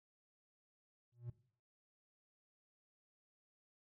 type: tone with exponential growth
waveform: triangle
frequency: 120 Hz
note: B2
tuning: 49 cents flat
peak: -38 dBFS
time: 1.12-1.3 s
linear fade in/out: 5 ms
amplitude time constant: 39 ms
effects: noise-tail reverb RT60 0.5 s tail -17 dB re dry